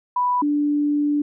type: tone pair in turn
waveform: sine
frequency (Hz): 987.8 / 292.9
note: B5 / D4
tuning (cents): 0 / -5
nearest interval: octave + major sixth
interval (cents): 2105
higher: first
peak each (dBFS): -17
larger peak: neither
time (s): 0.16-0.42 / 0.42-1.22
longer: second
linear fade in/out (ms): 5
effects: none